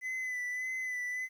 triangle tone with vibrato, 2009 Hz, B6, 29 cents sharp, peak -32 dBFS, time 0.01-1.29 s, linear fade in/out 50 ms, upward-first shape sine, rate 1.7 Hz, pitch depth 30 cents each way, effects 11-bit

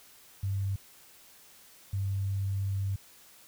sine tone bursts at uneven times, 98 Hz, G2, in tune, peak -28 dBFS, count 2, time 0.43-0.76 / 1.93-2.96 s, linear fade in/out 5 ms, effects white hiss -56 dBFS RMS until 3.47 s

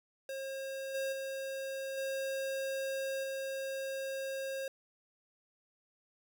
square tone with level steps, 538 Hz, C5, 48 cents sharp, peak -39 / -34 / -38 / -35 / -37 dBFS, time 0.29-4.68 s, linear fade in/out 2 ms, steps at 0.94 / 1.12 / 1.97 / 3.23 s, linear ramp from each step 10 ms, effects none

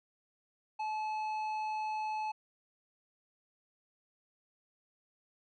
sine tone with tanh clipping, 862 Hz, A5, 36 cents flat, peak -35 dBFS, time 0.79-2.32 s, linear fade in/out 10 ms, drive 9 dB, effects none

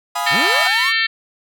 40% pulse chord, F half-diminished seventh, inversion none, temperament equal, 698.5 / 830.6 / 987.8 / 1244.5 Hz, F5 / Ab5 / Cb6 / Eb6, 0 / 0 / 0 / 0 cents, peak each -24 dBFS, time 0.15-0.68 s, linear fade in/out 10 ms
harmonic tone, 449.8 Hz, A4, 38 cents sharp, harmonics 3 / 4 / 5 / 6 / 7 / 8 / 9 / 10, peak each -28 / -18 / -21 / -27 / -24 / -31 / -24 / -29 dBFS, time 0.26-1.07 s, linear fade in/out 10 ms
sawtooth linear sweep, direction up, 92.5 to 1197 Hz, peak -18 dBFS, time 0.3-0.93 s, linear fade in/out 50 ms
effects none

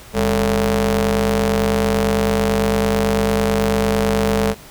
sawtooth ring-modulated tone, 119.8 Hz, A#2, 48 cents sharp, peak -8 dBFS, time 0.13-4.55 s, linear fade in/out 50 ms, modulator 324 Hz, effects pink hiss -41 dBFS RMS until 4.7 s

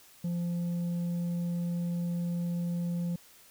sine tone with tanh clipping, 173.1 Hz, F3, 15 cents flat, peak -30 dBFS, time 0.24-3.16 s, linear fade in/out 5 ms, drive 4 dB, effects white hiss -57 dBFS RMS until 3.5 s

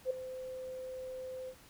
sine tone with ADSR envelope, 515 Hz, C5, 28 cents flat, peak -27 dBFS, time 0.05-1.55 s, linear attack 54 ms, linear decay 6 ms, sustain -13 dB, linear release 68 ms, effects pink hiss -59 dBFS RMS until 1.69 s

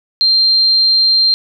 sine tone, 4170 Hz, C8, 7 cents flat, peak -8 dBFS, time 0.21-1.34 s, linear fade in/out 0 ms, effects none

